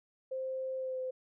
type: tone with pitch glide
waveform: sine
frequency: 523.3 to 514.6 Hz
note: C5 to C5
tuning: 0 to -29 cents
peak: -34 dBFS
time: 0.31-1.11 s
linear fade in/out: 10 ms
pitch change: -29 cents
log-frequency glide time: 0.77-1 s
effects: none